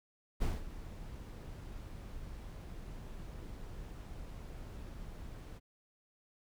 brown noise with ADSR envelope, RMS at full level -32 dBFS, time 0.4-5.6 s, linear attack 22 ms, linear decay 190 ms, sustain -14 dB, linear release 33 ms, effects none

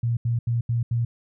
sine tone bursts, 117.8 Hz, A#2, 19 cents sharp, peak -20 dBFS, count 5, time 0.03-1.05 s, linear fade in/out 5 ms, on 140 ms, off 80 ms, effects none

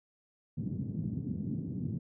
pink band-pass noise, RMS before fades -36 dBFS, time 0.57-1.99 s, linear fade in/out 10 ms, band 110 to 250 Hz, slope 24 dB/octave, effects none

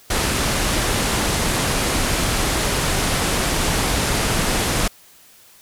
pink low-pass noise, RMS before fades -20 dBFS, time 0.1-4.88 s, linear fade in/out 5 ms, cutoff 12000 Hz, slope 48 dB/octave, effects white hiss -49 dBFS RMS until 5.61 s

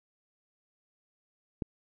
click, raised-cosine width 3 ms, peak -19 dBFS, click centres 1.622 s, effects none

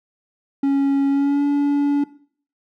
triangle tone with pitch glide, 276.8 to 286.1 Hz, C#4 to D4, -2 to -45 cents, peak -13 dBFS, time 0.63-2.04 s, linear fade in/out 5 ms, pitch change +57 cents, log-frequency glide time 1.09-1.43 s, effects noise-tail reverb RT60 0.5 s tail -18 dB re dry

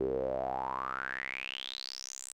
sawtooth tone with band-pass filter sweep, 65.41 Hz, C2, in tune, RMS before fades -37 dBFS, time 0-2.33 s, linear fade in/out 5 ms, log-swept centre 380 to 8400 Hz, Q 8.8, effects none

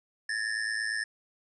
square ring-modulated tone, 1762 Hz, A6, 2 cents sharp, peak -27 dBFS, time 0.29-1.04 s, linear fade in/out 5 ms, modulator 54.4 Hz, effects resampled to 24000 Hz + 11-bit

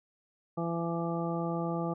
harmonic tone, 168.4 Hz, E3, 37 cents sharp, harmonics 1 / 2 / 3 / 4 / 5 / 7, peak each -33 / -36 / -38 / -39 / -40 / -41 dBFS, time 0.57-1.94 s, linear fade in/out 10 ms, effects none

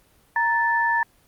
sine tone pair together, 932.3 / 1756.5 Hz, A#5 / A6, 0 / -3 cents, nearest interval major seventh, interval 1097 cents, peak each -21 dBFS, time 0.36-1.03 s, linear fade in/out 2 ms, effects pink hiss -59 dBFS RMS until 1.27 s + Opus 32 kbps

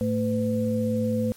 sine tone cluster, 108 / 223.2 / 505 Hz, A2 / A3 / B4, -32 / +25 / +39 cents, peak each -29 / -24 / -27 dBFS, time 0.01-1.32 s, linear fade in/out 0 ms, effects white hiss -51 dBFS RMS until 1.36 s + MP3 64 kbps

